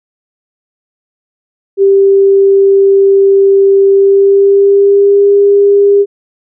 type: tone with pitch glide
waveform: sine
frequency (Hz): 392.9 to 402.5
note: G4 to G4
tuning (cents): +4 to +46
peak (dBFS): -3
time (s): 1.77-6.06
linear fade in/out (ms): 50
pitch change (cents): +42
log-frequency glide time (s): 3.9-5.3
effects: none